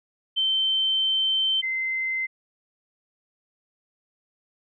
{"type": "tone pair in turn", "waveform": "sine", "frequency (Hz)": [3100, 2069], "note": ["G7", "C7"], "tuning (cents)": [-20, -20], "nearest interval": "perfect fifth", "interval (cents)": 700, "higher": "first", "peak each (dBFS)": [-20, -24], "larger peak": "first", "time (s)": [[0.36, 1.62], [1.62, 2.27]], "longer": "first", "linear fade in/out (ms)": 20, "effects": []}